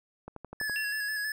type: click train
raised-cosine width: 1 ms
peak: -27 dBFS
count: 6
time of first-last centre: 0.28-0.697 s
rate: 12 Hz
type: tone with vibrato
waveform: square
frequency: 1700 Hz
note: G#6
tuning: 40 cents sharp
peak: -31 dBFS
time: 0.6-1.32 s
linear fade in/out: 2 ms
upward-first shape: square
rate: 6.2 Hz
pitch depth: 30 cents each way
type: tone with exponential decay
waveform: sine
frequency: 2723 Hz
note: F7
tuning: 44 cents flat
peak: -32 dBFS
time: 0.76-1.32 s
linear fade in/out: 0 ms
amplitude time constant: 120 ms
effects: none